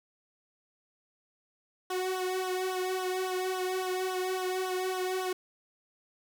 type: tone with flanger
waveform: sawtooth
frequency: 370.9 Hz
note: F#4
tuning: 4 cents sharp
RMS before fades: -32 dBFS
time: 1.9-5.33 s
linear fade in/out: 5 ms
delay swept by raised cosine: 0.42 to 2.02 ms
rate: 3.6 Hz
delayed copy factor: -0.95
effects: 11-bit